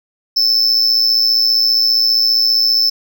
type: tone with amplitude modulation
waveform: triangle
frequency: 5274 Hz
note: E8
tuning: in tune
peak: -6 dBFS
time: 0.36-2.9 s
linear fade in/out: 10 ms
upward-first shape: sine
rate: 115 Hz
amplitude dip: 70%
effects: none